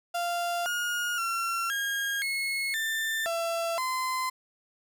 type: tone with pitch steps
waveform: 35% pulse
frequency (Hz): 694 / 1432 / 1361 / 1627 / 2177 / 1784 / 671 / 1030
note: F5 / F6 / F6 / G#6 / C#7 / A6 / E5 / C6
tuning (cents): -11 / +43 / -45 / -36 / -32 / +23 / +31 / -28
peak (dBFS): -26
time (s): 0.14-4.3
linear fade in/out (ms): 10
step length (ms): 520
effects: none